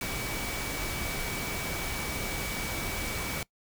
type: tone in noise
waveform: sine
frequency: 2280 Hz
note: C#7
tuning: 48 cents sharp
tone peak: -39 dBFS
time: 0.01-3.43 s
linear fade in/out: 2 ms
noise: pink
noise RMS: -34 dBFS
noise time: 0.01-3.43 s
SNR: -8 dB
effects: noise-tail reverb RT60 0.1 s tail -22 dB re dry